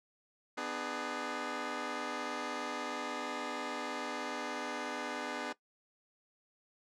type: chord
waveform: 10% pulse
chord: G# diminished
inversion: first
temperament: just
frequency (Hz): 249.2 / 299 / 415.3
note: B3 / D4 / G#4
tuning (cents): +16 / +31 / 0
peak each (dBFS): -33 / -32 / -34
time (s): 0.57-5.53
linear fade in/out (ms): 10
effects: noise-tail reverb RT60 0.1 s tail -18 dB re dry + low-pass 6000 Hz 12 dB/octave